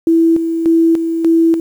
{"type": "tone with tremolo", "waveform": "sine", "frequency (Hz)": 329.6, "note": "E4", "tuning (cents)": 0, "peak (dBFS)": -7, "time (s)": [0.07, 1.6], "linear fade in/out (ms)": 2, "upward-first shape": "square", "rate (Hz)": 1.7, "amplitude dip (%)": 55, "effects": ["7-bit"]}